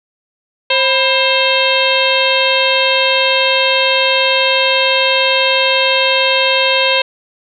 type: harmonic tone with a mistuned harmonic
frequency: 531 Hz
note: C5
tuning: 25 cents sharp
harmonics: 1 / 2 / 3 / 4 / 5 / 6 / 7 / 8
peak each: -16 / -19 / -22 / -21 / -16 / -18 / -20 / -22 dBFS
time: 0.7-7.02 s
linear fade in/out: 5 ms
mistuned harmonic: 2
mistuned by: -120 cents
effects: none